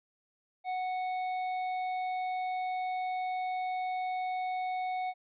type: tone with tanh clipping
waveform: sine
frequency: 739 Hz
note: F#5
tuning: 2 cents flat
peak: -33 dBFS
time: 0.64-5.14 s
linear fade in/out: 50 ms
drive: 11 dB
effects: resampled to 8000 Hz